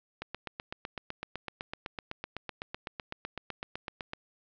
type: click train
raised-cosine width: 0.3 ms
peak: -20 dBFS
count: 32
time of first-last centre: 0.22-4.134 s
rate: 7.92 Hz
effects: low-pass 5000 Hz 12 dB/octave